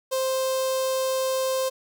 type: tone with notch filter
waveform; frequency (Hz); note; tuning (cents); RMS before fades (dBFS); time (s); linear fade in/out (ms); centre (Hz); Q
sawtooth; 524; C5; +2; -25; 0.11-1.7; 20; 1900; 0.69
effects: none